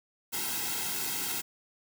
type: noise with comb filter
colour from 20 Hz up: white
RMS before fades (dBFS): -33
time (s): 0.32-1.42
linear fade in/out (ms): 20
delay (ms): 1.7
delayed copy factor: -1
effects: none